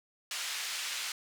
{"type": "band-pass noise", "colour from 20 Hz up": "pink", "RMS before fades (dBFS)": -37, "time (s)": [0.31, 1.12], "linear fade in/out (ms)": 2, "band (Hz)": [2000, 8000], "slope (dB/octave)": 12, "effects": []}